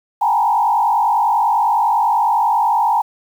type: tone with frequency modulation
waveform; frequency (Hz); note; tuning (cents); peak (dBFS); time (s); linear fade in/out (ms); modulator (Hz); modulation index
sine; 879; A5; -2; -12; 0.21-3.02; 10; 50.1; 1.7
effects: 7-bit